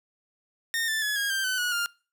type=tone with pitch steps; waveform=sawtooth; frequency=1833 / 1764.4 / 1698.4 / 1634.9 / 1573.8 / 1514.9 / 1458.2 / 1403.7 Hz; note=A#6 / A6 / G#6 / G#6 / G6 / F#6 / F#6 / F6; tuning=-30 / +4 / +38 / -28 / +6 / +40 / -26 / +8 cents; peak=-22 dBFS; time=0.74-1.86 s; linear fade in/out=0 ms; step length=140 ms; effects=noise-tail reverb RT60 0.4 s tail -25 dB re dry